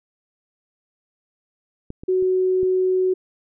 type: clicks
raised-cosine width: 3 ms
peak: -19 / -23 / -29 / -22 dBFS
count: 4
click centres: 1.904 / 2.035 / 2.225 / 2.631 s
type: tone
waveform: sine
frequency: 371.6 Hz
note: F#4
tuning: 7 cents sharp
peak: -16 dBFS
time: 2.08-3.14 s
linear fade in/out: 10 ms
effects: none